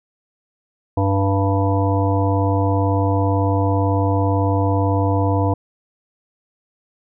harmonic tone, 98 Hz, G2, in tune, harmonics 1 / 3 / 5 / 7 / 9 / 10, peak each -17 / -22 / -24 / -25 / -27 / -27 dBFS, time 0.97-5.54 s, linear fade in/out 5 ms, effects none

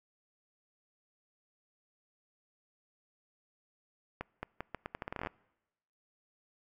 accelerating click train, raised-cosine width 0.5 ms, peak -22 dBFS, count 16, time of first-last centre 4.21-5.271 s, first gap 220 ms, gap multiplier 0.8, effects noise-tail reverb RT60 1.0 s tail -25 dB re dry

